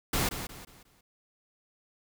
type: noise with echo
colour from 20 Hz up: pink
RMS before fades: -28 dBFS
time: 0.13-0.29 s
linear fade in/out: 5 ms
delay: 180 ms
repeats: 4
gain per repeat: -9 dB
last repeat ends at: 1.01 s
effects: none